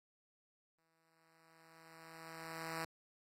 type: tone with exponential growth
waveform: 5% pulse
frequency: 162.8 Hz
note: E3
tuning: 21 cents flat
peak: -29 dBFS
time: 0.78-2.85 s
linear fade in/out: 2 ms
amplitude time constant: 450 ms
effects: AAC 48 kbps